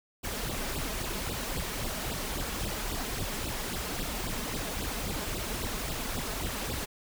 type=noise with flanger; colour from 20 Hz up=pink; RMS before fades=-34 dBFS; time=0.23-6.86 s; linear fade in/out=20 ms; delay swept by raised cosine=0.23 to 4.83 ms; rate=3.7 Hz; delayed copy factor=+1; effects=none